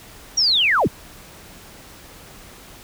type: linear sweep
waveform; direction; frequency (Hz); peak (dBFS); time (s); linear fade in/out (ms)
sine; down; 5760 to 35.45; -14; 0.37-0.88; 10
effects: pink hiss -43 dBFS RMS until 2.83 s